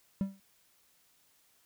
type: tone with exponential decay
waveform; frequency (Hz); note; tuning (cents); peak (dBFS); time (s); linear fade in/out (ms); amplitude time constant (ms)
triangle; 195; G3; -9; -23; 0.21-0.4; 0; 41
effects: white hiss -68 dBFS RMS until 1.65 s

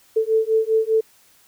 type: beating tone pair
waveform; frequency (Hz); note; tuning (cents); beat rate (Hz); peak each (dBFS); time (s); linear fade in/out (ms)
sine; 440 / 445; A4 / A4; 0 / +20; 5; -19; 0.16-1.01; 10
effects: white hiss -55 dBFS RMS until 1.47 s

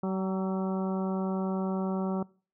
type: harmonic tone with a mistuned harmonic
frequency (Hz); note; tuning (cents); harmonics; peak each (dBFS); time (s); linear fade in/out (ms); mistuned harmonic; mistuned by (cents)
190; F#3; +46; 1 / 2 / 3 / 4 / 5 / 6 / 7; -29 / -35 / -39 / -41 / -43 / -45 / -46; 0.03-2.23; 5; 5; -38
effects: noise-tail reverb RT60 0.4 s tail -23 dB re dry

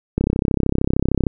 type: click train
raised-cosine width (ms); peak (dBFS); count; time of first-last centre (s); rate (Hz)
3; -4; 37; 0.18-1.268; 33.1
effects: none

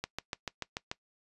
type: click train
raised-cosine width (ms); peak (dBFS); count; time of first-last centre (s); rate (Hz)
0.2; -17; 7; 0.04-0.915; 6.86
effects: noise-tail reverb RT60 0.1 s tail -21 dB re dry + resampled to 24000 Hz

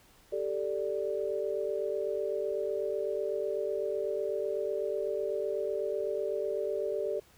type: chord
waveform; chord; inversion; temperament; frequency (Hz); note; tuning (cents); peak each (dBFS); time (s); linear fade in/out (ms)
sine; G suspended second; none; equal; 392 / 440 / 587.3; G4 / A4 / D5; 0 / 0 / 0; -34; 0.32-7.2; 10
effects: pink hiss -61 dBFS RMS until 7.37 s

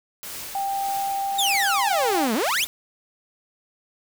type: noise with tremolo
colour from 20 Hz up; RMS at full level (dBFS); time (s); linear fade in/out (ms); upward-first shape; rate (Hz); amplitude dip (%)
white; -34; 0.23-2.67; 0; triangle; 1.7; 45
type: tone with pitch glide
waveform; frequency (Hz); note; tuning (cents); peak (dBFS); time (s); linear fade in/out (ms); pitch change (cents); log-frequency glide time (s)
sine; 789 to 796.3; G5 to G5; +11 to +27; -23; 0.55-2.27; 2; +16; 1.24-1.87
type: exponential two-way sweep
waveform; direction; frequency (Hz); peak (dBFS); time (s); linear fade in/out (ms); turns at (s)
sawtooth; down then up; 3800 to 207.7 to 3800; -17; 1.38-2.65; 10; 2.34
effects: none

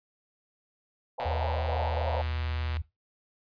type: band-pass noise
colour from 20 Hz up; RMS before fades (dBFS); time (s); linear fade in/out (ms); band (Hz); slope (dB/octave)
pink; -33; 1.18-2.22; 10; 480 to 960; 96
type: click train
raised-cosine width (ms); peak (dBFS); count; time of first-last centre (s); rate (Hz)
0.3; -23; 194; 1.2-2.769; 123
type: tone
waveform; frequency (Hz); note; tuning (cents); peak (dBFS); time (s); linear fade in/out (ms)
sine; 79.1; D#2; +29; -29; 1.25-2.82; 10
effects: noise-tail reverb RT60 0.2 s tail -17 dB re dry + resampled to 11025 Hz

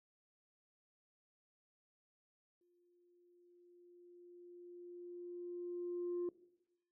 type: tone with exponential growth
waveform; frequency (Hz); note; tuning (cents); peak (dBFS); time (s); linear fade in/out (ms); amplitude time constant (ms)
sine; 351.5; F4; +11; -34; 2.61-6.29; 2; 800
effects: noise-tail reverb RT60 0.9 s tail -19 dB re dry + tanh soft clip ceiling -34 dBFS

